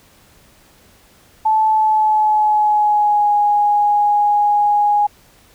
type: tone with pitch glide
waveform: sine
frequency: 871 to 827.8 Hz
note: A5 to G#5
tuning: -18 to -6 cents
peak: -11 dBFS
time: 1.45-5.07 s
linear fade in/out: 10 ms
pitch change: -88 cents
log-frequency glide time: 1.67-3.32 s
effects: pink hiss -50 dBFS RMS until 5.54 s